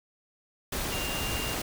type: tone in noise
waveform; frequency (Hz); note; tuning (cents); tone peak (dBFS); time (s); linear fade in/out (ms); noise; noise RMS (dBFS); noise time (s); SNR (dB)
sine; 2794; F7; 0; -36; 0.92-1.54; 5; pink; -32; 0.72-1.62; -7
effects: none